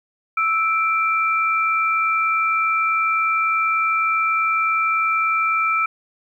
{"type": "tone pair together", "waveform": "sine", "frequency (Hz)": [1318.3, 2349], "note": ["E6", "D7"], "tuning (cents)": [0, 0], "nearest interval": "minor seventh", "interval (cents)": 1000, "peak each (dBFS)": [-18, -21], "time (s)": [0.37, 5.86], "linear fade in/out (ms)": 5, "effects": ["9-bit"]}